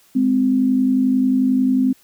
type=tone pair together; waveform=sine; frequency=207.7 / 258.9 Hz; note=G#3 / C4; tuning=0 / -18 cents; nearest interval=major third; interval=382 cents; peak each=-21 / -14 dBFS; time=0.15-1.93 s; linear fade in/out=10 ms; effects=white hiss -54 dBFS RMS until 2.03 s